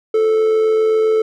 triangle tone with amplitude modulation, 438.5 Hz, A4, 6 cents flat, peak -8 dBFS, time 0.14-1.22 s, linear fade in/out 5 ms, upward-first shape sine, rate 87.5 Hz, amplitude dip 35%, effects none

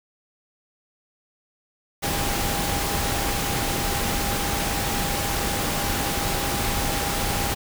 sine tone in noise, 805 Hz, G5, 46 cents sharp, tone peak -32 dBFS, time 2.02-7.55 s, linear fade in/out 20 ms, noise pink, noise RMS -25 dBFS, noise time 2.02-7.55 s, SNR -10 dB, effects none

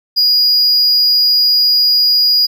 triangle tone, 4887 Hz, D#8, 32 cents flat, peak -7 dBFS, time 0.16-2.47 s, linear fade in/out 20 ms, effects none

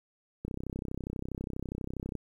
click train, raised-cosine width 3 ms, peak -23 dBFS, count 56, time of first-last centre 0.45-2.153 s, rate 32.3 Hz, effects 10-bit

